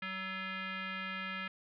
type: tone with frequency modulation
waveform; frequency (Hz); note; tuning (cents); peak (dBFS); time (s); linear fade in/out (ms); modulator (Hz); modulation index
sine; 190; F#3; +46; -37; 0.02-1.48; 5; 755; 3.5
effects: none